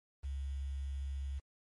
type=tone with quantisation; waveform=sine; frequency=68.6 Hz; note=C#2; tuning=17 cents flat; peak=-36 dBFS; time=0.23-1.4 s; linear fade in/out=20 ms; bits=10; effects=MP3 48 kbps